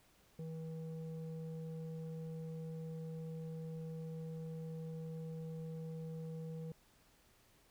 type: tone with low-pass filter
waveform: square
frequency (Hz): 161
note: E3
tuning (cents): -41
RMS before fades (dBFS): -45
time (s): 0.39-6.72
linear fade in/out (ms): 2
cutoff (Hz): 380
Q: 5.1
effects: pink hiss -69 dBFS RMS until 7.7 s